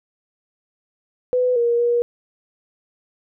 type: tone with pitch steps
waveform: sine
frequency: 500 / 472.5 / 477.3 Hz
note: B4 / A#4 / A#4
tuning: +21 / +23 / +41 cents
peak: -15 dBFS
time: 1.33-2.02 s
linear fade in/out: 0 ms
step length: 230 ms
effects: none